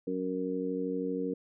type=harmonic tone; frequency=92.7 Hz; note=F#2; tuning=4 cents sharp; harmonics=2 / 3 / 4 / 5; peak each=-38 / -34 / -40 / -34 dBFS; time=0.07-1.34 s; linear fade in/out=5 ms; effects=none